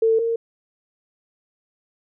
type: tone pair in turn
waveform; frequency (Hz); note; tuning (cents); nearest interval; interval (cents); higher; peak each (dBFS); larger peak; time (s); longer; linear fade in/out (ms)
sine; 448.8 / 459.6; A4 / A#4; +34 / -25; unison; 41; second; -14 / -19; first; 0.02-0.19 / 0.19-0.36; neither; 5
effects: none